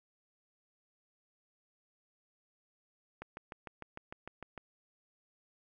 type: click train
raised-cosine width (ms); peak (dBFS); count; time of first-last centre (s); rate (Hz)
0.5; -28; 10; 3.22-4.577; 6.63
effects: none